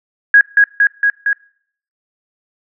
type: tone with echo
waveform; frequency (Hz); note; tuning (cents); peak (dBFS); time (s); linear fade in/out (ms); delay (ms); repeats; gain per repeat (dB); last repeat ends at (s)
sine; 1649; G#6; -13; -3; 0.34-0.41; 2; 230; 4; -2; 1.33
effects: noise-tail reverb RT60 0.6 s tail -24 dB re dry